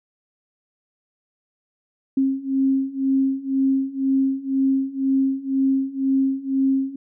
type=beating tone pair; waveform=sine; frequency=267.4 / 269.4 Hz; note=C4 / C#4; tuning=+38 / -49 cents; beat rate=2 Hz; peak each=-22 / -20 dBFS; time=2.17-6.96 s; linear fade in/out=5 ms; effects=none